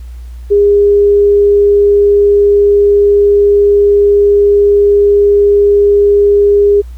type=tone; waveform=sine; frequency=407 Hz; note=G#4; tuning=35 cents flat; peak=-4 dBFS; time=0.5-6.82 s; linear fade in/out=20 ms; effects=added 60 Hz sine -24 dBFS peak until 6.97 s + pink hiss -48 dBFS RMS until 6.97 s